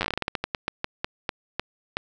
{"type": "slowing click train", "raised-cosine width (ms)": 0.3, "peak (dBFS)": -9, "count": 20, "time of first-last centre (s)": [0.01, 1.969], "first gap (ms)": 9, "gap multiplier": 1.23, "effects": []}